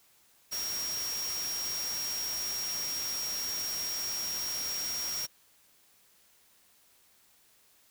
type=tone in noise; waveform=sine; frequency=5600 Hz; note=F8; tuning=4 cents sharp; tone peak=-33 dBFS; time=0.51-5.27 s; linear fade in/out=20 ms; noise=white; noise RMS=-39 dBFS; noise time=0.51-5.27 s; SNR=+3 dB; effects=white hiss -64 dBFS RMS until 7.9 s